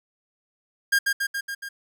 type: tone with echo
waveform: 45% pulse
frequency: 1615 Hz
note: G#6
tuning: 49 cents flat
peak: -17 dBFS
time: 0.92-0.99 s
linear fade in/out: 10 ms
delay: 140 ms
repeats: 5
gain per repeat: -3 dB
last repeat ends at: 1.69 s
effects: none